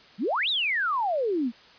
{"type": "exponential two-way sweep", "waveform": "sine", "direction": "up then down", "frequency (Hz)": [174.61, 4000, 218.8], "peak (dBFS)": -23, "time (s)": [0.18, 1.52], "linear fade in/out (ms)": 50, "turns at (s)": 0.49, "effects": ["white hiss -52 dBFS RMS until 1.78 s", "resampled to 11025 Hz"]}